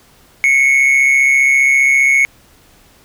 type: tone with amplitude modulation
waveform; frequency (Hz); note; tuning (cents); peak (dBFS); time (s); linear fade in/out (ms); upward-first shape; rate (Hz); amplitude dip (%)
triangle; 2200; C#7; -14; -4; 0.44-2.25; 0; sine; 135; 55
effects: pink hiss -48 dBFS RMS until 3.04 s